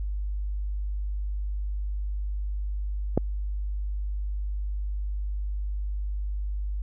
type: click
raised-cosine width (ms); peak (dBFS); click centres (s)
2; -7; 3.176
effects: added 50 Hz sine -27 dBFS peak until 6.82 s